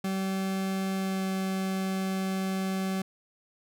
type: tone with pitch glide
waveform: 40% pulse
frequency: 191.7 to 190.49 Hz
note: G3 to G3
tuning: -38 to -49 cents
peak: -27 dBFS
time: 0.04-3.02 s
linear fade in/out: 5 ms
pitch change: -11 cents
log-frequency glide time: 0.96-1.26 s
effects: none